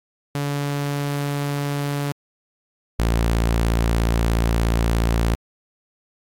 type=tone pair in turn; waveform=sawtooth; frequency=143.1 / 56.9 Hz; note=D3 / A#1; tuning=-45 / -41 cents; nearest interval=octave + major third; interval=1596 cents; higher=first; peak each=-18 / -13 dBFS; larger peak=second; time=0.35-2.12 / 2.99-5.35 s; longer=second; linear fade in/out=0 ms; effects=AAC 64 kbps